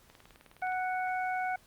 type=click train; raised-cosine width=0.3 ms; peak=-37 dBFS; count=13; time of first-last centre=0.1-0.722 s; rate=19.3 Hz
type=harmonic tone; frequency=740 Hz; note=F#5; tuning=in tune; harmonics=1 / 2 / 3; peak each=-31 / -37 / -41 dBFS; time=0.62-1.56 s; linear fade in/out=5 ms
effects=pink hiss -62 dBFS RMS until 1.66 s + Opus 48 kbps